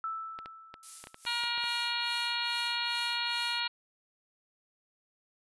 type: tone with exponential decay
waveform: sine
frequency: 1318.5 Hz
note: E6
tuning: in tune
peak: -31 dBFS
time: 0.04-1.33 s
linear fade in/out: 1 ms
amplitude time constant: 280 ms
type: clicks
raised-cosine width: 0.3 ms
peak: -28 dBFS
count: 10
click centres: 0.389 / 0.459 / 0.741 / 1.04 / 1.071 / 1.144 / 1.252 / 1.437 / 1.578 / 1.64 s
type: noise with tremolo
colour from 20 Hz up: violet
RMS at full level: -40 dBFS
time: 0.83-3.6 s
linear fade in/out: 0 ms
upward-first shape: sine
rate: 2.4 Hz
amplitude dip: 90%
type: harmonic tone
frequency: 474.8 Hz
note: A#4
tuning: 32 cents sharp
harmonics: 2 / 3 / 4 / 5 / 6 / 7 / 8 / 9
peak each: -38 / -38 / -42 / -38 / -37 / -42 / -39 / -36 dBFS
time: 1.26-3.68 s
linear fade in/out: 10 ms
effects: resampled to 24000 Hz